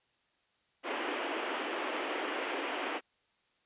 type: band-pass noise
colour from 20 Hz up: pink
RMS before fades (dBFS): -36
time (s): 0.83-3.01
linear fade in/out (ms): 50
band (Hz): 280 to 3200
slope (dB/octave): 48
effects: white hiss -73 dBFS RMS until 3.65 s + resampled to 8000 Hz